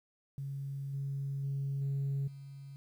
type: tone with level steps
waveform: sine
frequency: 138.3 Hz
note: C#3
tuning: 4 cents flat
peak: -36 / -33 / -31 / -29 / -45 dBFS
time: 0.38-2.76 s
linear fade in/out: 0 ms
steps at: 0.93 / 1.43 / 1.81 / 2.27 s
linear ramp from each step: 10 ms
effects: tanh soft clip ceiling -29 dBFS + 11-bit